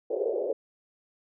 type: band-pass noise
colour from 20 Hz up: pink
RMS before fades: -29 dBFS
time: 0.1-0.53 s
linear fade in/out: 5 ms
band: 410 to 560 Hz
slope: 48 dB/octave
effects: none